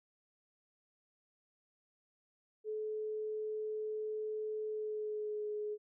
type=tone with pitch glide; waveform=sine; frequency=430.3 to 421.2 Hz; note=A4 to G#4; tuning=-39 to +24 cents; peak=-36 dBFS; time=2.64-5.78 s; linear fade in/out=50 ms; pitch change=-37 cents; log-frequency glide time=4.68-5.47 s; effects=none